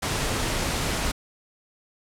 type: noise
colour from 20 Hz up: pink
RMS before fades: -26 dBFS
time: 0.02-1.12 s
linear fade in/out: 10 ms
effects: low-pass 10000 Hz 12 dB/octave